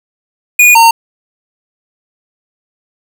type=tone pair in turn; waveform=square; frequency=2452 / 916.3 Hz; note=D#7 / A#5; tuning=-26 / -30 cents; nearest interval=octave + perfect fourth; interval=1704 cents; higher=first; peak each=-3 dBFS; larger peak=neither; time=0.59-0.75 / 0.75-0.91 s; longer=neither; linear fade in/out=5 ms; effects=none